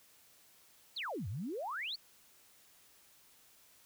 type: exponential two-way sweep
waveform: sine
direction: down then up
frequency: 4723 to 86.1 to 4723 Hz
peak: -37 dBFS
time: 0.96-1.96 s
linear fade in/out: 10 ms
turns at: 1.28 s
effects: white hiss -64 dBFS RMS until 3.85 s